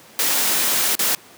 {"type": "noise with dropouts", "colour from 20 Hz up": "white", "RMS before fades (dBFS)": -19, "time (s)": [0.19, 1.15], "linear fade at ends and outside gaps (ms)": 1, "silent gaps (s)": [0.953, 0.992], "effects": ["pink hiss -45 dBFS RMS until 1.37 s", "high-pass 200 Hz 12 dB/octave"]}